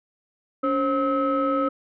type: tone cluster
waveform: sine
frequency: 282.1 / 533 / 1289 Hz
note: C#4 / C5 / E6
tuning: +30 / +32 / -39 cents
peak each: -23 dBFS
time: 0.63-1.69 s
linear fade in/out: 10 ms
effects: tanh soft clip ceiling -15 dBFS